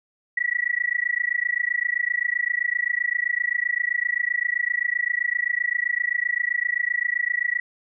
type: tone with amplitude modulation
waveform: sine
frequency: 1937 Hz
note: B6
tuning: 34 cents flat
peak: -17 dBFS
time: 0.37-7.6 s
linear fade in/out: 5 ms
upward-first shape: sine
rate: 27.7 Hz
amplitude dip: 100%
effects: none